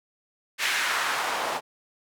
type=noise with band-pass filter sweep; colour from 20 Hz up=white; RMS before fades=-27 dBFS; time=0.58-1.61 s; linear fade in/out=50 ms; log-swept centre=2100 to 730 Hz; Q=1.4; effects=none